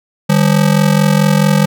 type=ring-modulated tone; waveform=square; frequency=174.61 Hz; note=F3; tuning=in tune; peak=-6 dBFS; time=0.29-1.66 s; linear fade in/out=10 ms; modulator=22.3 Hz; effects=none